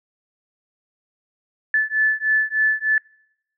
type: beating tone pair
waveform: sine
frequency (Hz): 1739 / 1742.3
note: A6 / A6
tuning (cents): -21 / -17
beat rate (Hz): 3.3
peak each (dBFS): -20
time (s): 1.74-2.98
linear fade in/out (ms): 2
effects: noise-tail reverb RT60 0.8 s tail -26 dB re dry